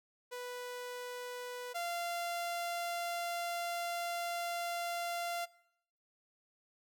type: tone pair in turn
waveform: sawtooth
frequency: 493.4 / 690.8 Hz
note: B4 / F5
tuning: -2 / -19 cents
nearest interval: tritone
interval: 583 cents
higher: second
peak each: -37 / -32 dBFS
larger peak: second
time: 0.31-1.74 / 1.74-5.46 s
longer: second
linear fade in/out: 20 ms
effects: noise-tail reverb RT60 0.7 s tail -20 dB re dry